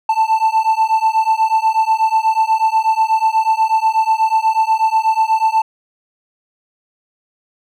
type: beating tone pair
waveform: triangle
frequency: 880 / 888.2 Hz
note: A5 / A5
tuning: 0 / +16 cents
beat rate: 8.2 Hz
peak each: -13 dBFS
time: 0.09-5.62 s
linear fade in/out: 5 ms
effects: none